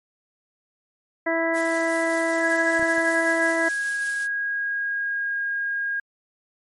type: harmonic tone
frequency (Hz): 329.6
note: E4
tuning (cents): 0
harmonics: 1 / 2 / 3 / 4 / 5 / 6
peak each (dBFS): -26 / -24 / -31 / -36 / -29 / -27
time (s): 1.26-3.69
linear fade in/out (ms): 10
type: noise with tremolo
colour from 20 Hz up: blue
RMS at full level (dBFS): -34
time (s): 1.53-4.28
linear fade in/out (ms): 50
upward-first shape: triangle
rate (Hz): 5.2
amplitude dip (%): 30
type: tone with pitch glide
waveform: sine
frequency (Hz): 1661.2 to 1627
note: G#6 to G#6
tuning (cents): 0 to -36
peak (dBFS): -23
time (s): 2.4-6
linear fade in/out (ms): 5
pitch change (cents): -36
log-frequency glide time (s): 2.89-5.43
type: clicks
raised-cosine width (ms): 3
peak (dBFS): -26 / -27 / -33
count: 3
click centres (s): 2.795 / 2.827 / 2.981
effects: MP3 48 kbps